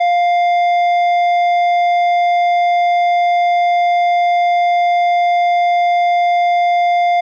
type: tone with tanh clipping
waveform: sine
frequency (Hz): 701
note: F5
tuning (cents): +6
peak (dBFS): -12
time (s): 0-7.21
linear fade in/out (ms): 10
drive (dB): 9
effects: none